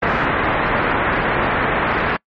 white low-pass noise, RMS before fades -18 dBFS, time 0.02-2.17 s, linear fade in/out 10 ms, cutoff 1900 Hz, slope 24 dB/octave, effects noise-tail reverb RT60 0.1 s tail -26 dB re dry + MP3 32 kbps

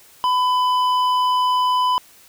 sine tone with hard clipping, 1002 Hz, B5, 25 cents sharp, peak -17 dBFS, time 0.24-1.98 s, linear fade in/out 0 ms, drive 8 dB, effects white hiss -49 dBFS RMS until 2.28 s

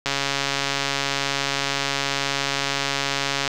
click train, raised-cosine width 0.2 ms, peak -5 dBFS, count 476, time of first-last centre 0.06-3.477 s, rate 139 Hz, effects none

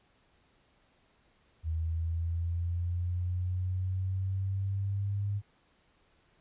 sine linear sweep, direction up, 80 to 102 Hz, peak -29 dBFS, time 1.63-5.42 s, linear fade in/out 50 ms, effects pink hiss -68 dBFS RMS until 6.4 s + resampled to 8000 Hz

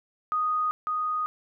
sine tone with echo, 1242 Hz, D#6, 3 cents flat, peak -23 dBFS, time 0.32-0.71 s, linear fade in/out 0 ms, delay 550 ms, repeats 1, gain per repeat -2 dB, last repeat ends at 1.26 s, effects none

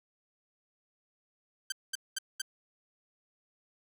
10% pulse tone bursts, 1559 Hz, G6, 10 cents flat, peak -23 dBFS, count 4, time 1.7-2.418 s, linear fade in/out 5 ms, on 22 ms, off 210 ms, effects none

